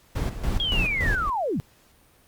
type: noise with tremolo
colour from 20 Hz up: brown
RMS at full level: -24 dBFS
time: 0.15-1.3 s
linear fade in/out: 10 ms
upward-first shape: square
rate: 3.5 Hz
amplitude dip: 65%
type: linear sweep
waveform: sine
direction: down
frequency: 3322 to 112.7 Hz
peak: -23 dBFS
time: 0.6-1.6 s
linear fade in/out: 0 ms
effects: pink hiss -58 dBFS RMS until 2.27 s + Opus 48 kbps